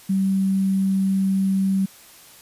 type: tone with sample-and-hold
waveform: sine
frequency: 192.6 Hz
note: G3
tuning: 30 cents flat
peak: -17 dBFS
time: 0.09-1.86 s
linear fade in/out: 10 ms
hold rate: 11025 Hz
effects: white hiss -47 dBFS RMS until 2.41 s + resampled to 32000 Hz